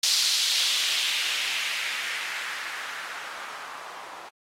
violet noise with low-pass filter sweep, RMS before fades -29 dBFS, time 0.03-4.29 s, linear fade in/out 5 ms, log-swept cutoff 4600 to 910 Hz, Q 2.1, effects AAC 48 kbps

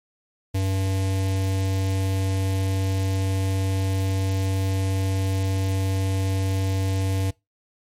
square tone with notch filter, 95.9 Hz, G2, 37 cents flat, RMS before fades -23 dBFS, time 0.54-7.31 s, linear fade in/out 10 ms, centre 1300 Hz, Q 1.2, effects noise-tail reverb RT60 0.2 s tail -22 dB re dry + MP3 64 kbps

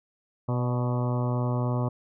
harmonic tone with a mistuned harmonic, 123.47 Hz, B2, in tune, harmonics 1 / 2 / 3 / 4 / 5 / 6 / 7 / 8 / 9 / 10, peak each -25 / -32 / -37 / -38 / -36 / -43 / -40 / -41 / -40 / -47 dBFS, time 0.48-1.89 s, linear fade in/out 10 ms, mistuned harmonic 5, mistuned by -27 cents, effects none

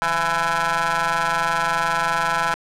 20% pulse ring-modulated tone, 165.5 Hz, E3, 7 cents sharp, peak -11 dBFS, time 0.02-2.54 s, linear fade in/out 0 ms, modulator 1170 Hz, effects low-pass 10000 Hz 12 dB/octave

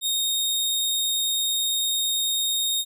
sawtooth tone, 3709 Hz, A#7, 9 cents flat, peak -19 dBFS, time 0.01-2.85 s, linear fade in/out 50 ms, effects none

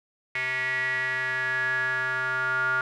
square tone with band-pass filter sweep, 129 Hz, C3, 24 cents flat, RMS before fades -27 dBFS, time 0.35-2.81 s, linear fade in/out 2 ms, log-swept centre 2100 to 1400 Hz, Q 9.2, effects none

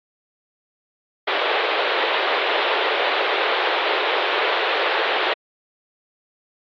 pink band-pass noise, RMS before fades -21 dBFS, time 1.27-5.34 s, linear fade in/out 10 ms, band 390 to 3800 Hz, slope 48 dB/octave, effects AAC 48 kbps

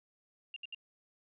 sine tone bursts, 2794 Hz, F7, in tune, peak -40 dBFS, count 3, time 0.54-0.747 s, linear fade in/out 2 ms, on 23 ms, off 69 ms, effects none

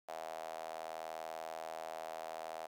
sawtooth tone with high-pass filter, 80.6 Hz, E2, 38 cents flat, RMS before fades -45 dBFS, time 0.08-2.67 s, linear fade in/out 10 ms, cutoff 680 Hz, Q 5.7, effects none

